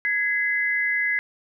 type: tone pair together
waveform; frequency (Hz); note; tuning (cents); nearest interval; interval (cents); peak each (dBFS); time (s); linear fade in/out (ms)
sine; 1669 / 2039; G#6 / C7; +8 / -45; minor third; 347; -25 / -22; 0.05-1.19; 0
effects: none